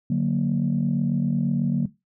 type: chord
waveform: sine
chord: D augmented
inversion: none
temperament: equal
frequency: 146.83 / 185 / 233.1 Hz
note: D3 / F#3 / A#3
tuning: 0 / 0 / 0 cents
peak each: -23 dBFS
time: 0.1-1.86 s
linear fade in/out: 5 ms
effects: noise-tail reverb RT60 0.2 s tail -17 dB re dry + tanh soft clip ceiling -13 dBFS